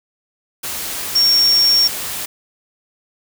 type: tone in noise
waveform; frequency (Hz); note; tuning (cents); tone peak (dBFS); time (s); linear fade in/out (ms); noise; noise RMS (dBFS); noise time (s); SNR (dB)
sine; 5520; F8; -21; -10; 1.15-1.88; 10; white; -25; 0.63-2.26; +12
effects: none